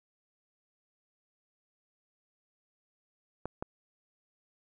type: clicks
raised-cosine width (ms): 1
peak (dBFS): -21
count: 2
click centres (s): 3.456 / 3.625
effects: none